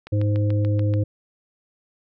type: click train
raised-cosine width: 0.3 ms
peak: -22 dBFS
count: 7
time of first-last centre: 0.07-0.938 s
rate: 6.91 Hz
type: harmonic tone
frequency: 103.83 Hz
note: G#2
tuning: in tune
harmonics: 1 / 3 / 5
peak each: -18 / -28 / -30 dBFS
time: 0.12-1.04 s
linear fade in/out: 10 ms
effects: none